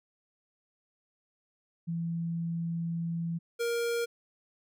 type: tone pair in turn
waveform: sine / square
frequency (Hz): 167.6 / 469.4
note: E3 / A#4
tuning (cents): +29 / +12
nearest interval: octave + tritone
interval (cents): 1783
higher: second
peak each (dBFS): -30 / -29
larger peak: second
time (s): 1.87-3.39 / 3.59-4.06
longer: first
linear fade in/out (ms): 20
effects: none